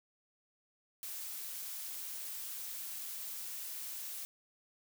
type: noise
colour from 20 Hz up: blue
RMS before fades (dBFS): -43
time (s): 1.03-4.25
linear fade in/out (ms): 0
effects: none